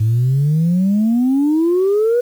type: exponential sweep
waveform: sine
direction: up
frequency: 106.4 to 493.9 Hz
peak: -10 dBFS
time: 0-2.21 s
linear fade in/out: 10 ms
effects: tanh soft clip ceiling -9 dBFS + 7-bit